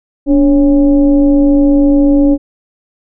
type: tone with frequency modulation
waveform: sine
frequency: 287.2 Hz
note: D4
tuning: 39 cents flat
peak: -5 dBFS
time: 0.26-2.38 s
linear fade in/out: 50 ms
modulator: 263 Hz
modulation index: 0.63
effects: none